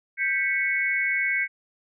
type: tone cluster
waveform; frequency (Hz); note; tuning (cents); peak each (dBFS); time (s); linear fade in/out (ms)
sine; 1577 / 1969 / 2212; G6 / B6 / C#7; +10 / -6 / -4; -28 / -28 / -24; 0.17-1.48; 50
effects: none